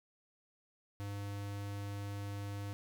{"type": "tone", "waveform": "square", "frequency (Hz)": 101, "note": "G#2", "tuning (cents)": -48, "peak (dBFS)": -40, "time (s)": [1, 2.73], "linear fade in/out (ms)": 0, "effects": []}